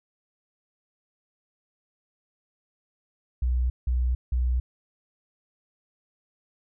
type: tone bursts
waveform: sine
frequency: 62 Hz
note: B1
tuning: 7 cents sharp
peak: -21 dBFS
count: 3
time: 3.42-4.6 s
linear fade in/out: 5 ms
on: 280 ms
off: 170 ms
effects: none